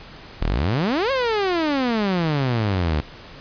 sawtooth exponential two-way sweep, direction up then down, 32.16 to 554.4 to 71.9 Hz, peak -15 dBFS, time 0.41-3.01 s, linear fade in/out 10 ms, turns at 1.11 s, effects pink hiss -41 dBFS RMS until 3.4 s + resampled to 11025 Hz

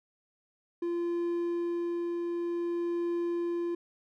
triangle tone with tremolo, 344.2 Hz, F4, 25 cents flat, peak -26 dBFS, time 0.82-3.75 s, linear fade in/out 5 ms, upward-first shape triangle, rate 0.54 Hz, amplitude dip 25%, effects none

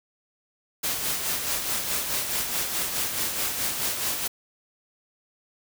white noise with tremolo, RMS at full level -26 dBFS, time 0.83-4.28 s, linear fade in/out 10 ms, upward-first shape sine, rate 4.7 Hz, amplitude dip 45%, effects none

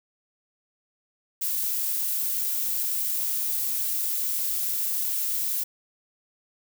violet noise, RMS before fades -27 dBFS, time 1.41-5.64 s, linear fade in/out 10 ms, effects none

